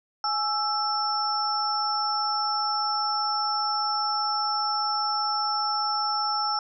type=tone cluster; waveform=sine; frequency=835 / 1327 / 5390 Hz; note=G#5 / E6 / E8; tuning=+9 / +11 / +38 cents; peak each=-28 dBFS; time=0.24-6.59 s; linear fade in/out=2 ms; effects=none